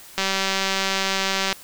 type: click train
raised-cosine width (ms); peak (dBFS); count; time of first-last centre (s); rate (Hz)
0.2; -5; 261; 0.18-1.527; 193
effects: white hiss -44 dBFS RMS until 1.63 s